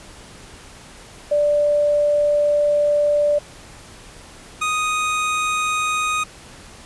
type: tone pair in turn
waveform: sine / 25% pulse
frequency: 587.3 / 1244.4 Hz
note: D5 / D#6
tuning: 0 / 0 cents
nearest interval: octave + minor second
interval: 1300 cents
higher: second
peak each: -14 / -15 dBFS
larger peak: first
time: 1.31-3.39 / 4.61-6.24 s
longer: first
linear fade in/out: 10 ms
effects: pink hiss -42 dBFS RMS until 6.85 s + resampled to 24000 Hz